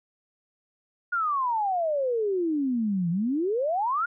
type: exponential two-way sweep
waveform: sine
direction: down then up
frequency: 1452 to 164.81 to 1452 Hz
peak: -23 dBFS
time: 1.12-4.06 s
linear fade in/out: 10 ms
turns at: 3.1 s
effects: none